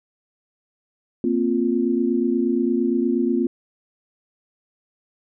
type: chord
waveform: sine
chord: Bb suspended second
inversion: none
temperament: equal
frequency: 233.1 / 261.6 / 349.2 Hz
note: Bb3 / C4 / F4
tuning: 0 / 0 / 0 cents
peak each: -22 dBFS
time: 1.24-3.47 s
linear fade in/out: 2 ms
effects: none

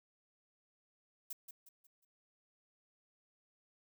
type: noise with echo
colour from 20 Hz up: violet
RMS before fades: -43 dBFS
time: 1.3-1.33 s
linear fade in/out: 5 ms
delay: 180 ms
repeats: 4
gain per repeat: -8 dB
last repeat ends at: 2.05 s
effects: none

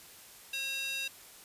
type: tone with high-pass filter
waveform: square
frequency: 542 Hz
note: C#5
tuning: 39 cents flat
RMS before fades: -36 dBFS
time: 0.53-1.08 s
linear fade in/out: 5 ms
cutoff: 3000 Hz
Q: 3.9
effects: white hiss -53 dBFS RMS until 1.44 s + resampled to 32000 Hz

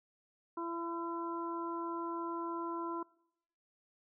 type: harmonic tone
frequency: 337.1 Hz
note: E4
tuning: 39 cents sharp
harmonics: 1 / 2 / 3 / 4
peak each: -39 / -50 / -40 / -47 dBFS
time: 0.57-3.03 s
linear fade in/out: 5 ms
effects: noise-tail reverb RT60 0.8 s tail -24 dB re dry

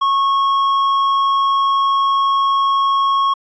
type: tone with hard clipping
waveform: triangle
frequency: 1097 Hz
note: C#6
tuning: 18 cents flat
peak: -14 dBFS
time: 0.01-3.34 s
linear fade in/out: 10 ms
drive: 9 dB
effects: resampled to 16000 Hz

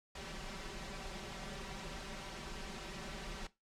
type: noise with comb filter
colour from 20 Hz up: pink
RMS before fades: -45 dBFS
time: 0.15-3.47 s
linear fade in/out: 5 ms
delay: 5.2 ms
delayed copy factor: +0.85
effects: noise-tail reverb RT60 0.2 s tail -17 dB re dry + low-pass 6000 Hz 12 dB/octave

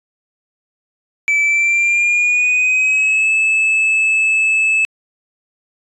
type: tone with pitch glide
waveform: triangle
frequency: 2312 to 2610 Hz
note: D7 to E7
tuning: -28 to -18 cents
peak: -10 dBFS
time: 1.28-4.85 s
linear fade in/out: 0 ms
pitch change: +210 cents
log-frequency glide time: 1.41-3.31 s
effects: resampled to 24000 Hz

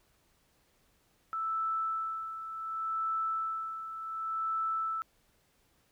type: tone with tremolo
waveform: sine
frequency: 1318.5 Hz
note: E6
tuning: in tune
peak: -29 dBFS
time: 1.33-5.02 s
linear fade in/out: 0 ms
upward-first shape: sine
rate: 0.68 Hz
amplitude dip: 65%
effects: pink hiss -70 dBFS RMS until 5.91 s

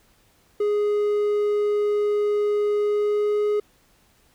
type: tone with pitch glide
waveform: triangle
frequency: 415.3 to 417.7 Hz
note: G#4 to G#4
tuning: 0 to +10 cents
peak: -17 dBFS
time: 0.6-3.6 s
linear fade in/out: 5 ms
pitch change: +10 cents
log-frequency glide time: 2.78-3.44 s
effects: pink hiss -60 dBFS RMS until 4.34 s

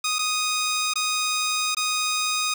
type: tone with dropouts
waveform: 10% pulse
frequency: 1244.5 Hz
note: D#6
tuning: in tune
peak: -14 dBFS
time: 0.04-2.54 s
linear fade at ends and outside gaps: 5 ms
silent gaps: 0.186-0.19 / 0.937-0.956 / 1.748-1.768 s
effects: none

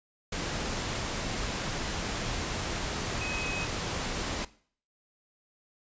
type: tone in noise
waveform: sine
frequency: 2536 Hz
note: D#7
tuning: 32 cents sharp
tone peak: -34 dBFS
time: 3.21-3.65 s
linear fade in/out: 5 ms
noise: pink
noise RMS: -33 dBFS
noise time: 0.32-4.45 s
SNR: -4 dB
effects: noise-tail reverb RT60 0.5 s tail -19 dB re dry + resampled to 16000 Hz

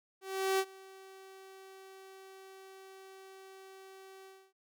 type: tone with ADSR envelope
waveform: sawtooth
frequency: 383.6 Hz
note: G4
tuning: 37 cents flat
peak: -23 dBFS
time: 0.21-4.53 s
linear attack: 380 ms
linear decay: 57 ms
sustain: -24 dB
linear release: 270 ms
effects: none

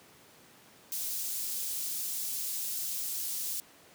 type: high-pass noise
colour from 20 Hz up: white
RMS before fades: -35 dBFS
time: 0.92-3.6 s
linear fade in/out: 0 ms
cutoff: 5100 Hz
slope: 12 dB/octave
effects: pink hiss -57 dBFS RMS until 3.94 s + high-pass 150 Hz 12 dB/octave

